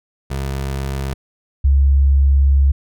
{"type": "tone pair in turn", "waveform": ["25% pulse", "sine"], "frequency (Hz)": [67.8, 68.91], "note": ["C#2", "C#2"], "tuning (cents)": [-38, -10], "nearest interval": "unison", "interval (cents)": 28, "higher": "second", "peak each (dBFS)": [-17, -9], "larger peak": "second", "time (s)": [[0.3, 1.14], [1.64, 2.72]], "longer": "second", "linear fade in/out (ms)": 10, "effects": []}